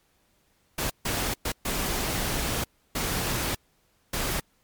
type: noise bursts at uneven times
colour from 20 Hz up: pink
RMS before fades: -28 dBFS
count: 6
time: 0.78-0.9 / 1.05-1.34 / 1.45-1.52 / 1.65-2.64 / 2.95-3.55 / 4.13-4.4 s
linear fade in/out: 5 ms
effects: pink hiss -67 dBFS RMS until 4.63 s + MP3 96 kbps